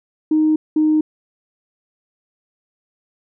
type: tone pair in turn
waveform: sine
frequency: 310.3 / 308.9 Hz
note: D#4 / D#4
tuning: -5 / -12 cents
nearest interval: unison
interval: 7 cents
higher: first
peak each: -11 dBFS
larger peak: neither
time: 0.31-0.56 / 0.76-1.01 s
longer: neither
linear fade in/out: 5 ms
effects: tanh soft clip ceiling -7 dBFS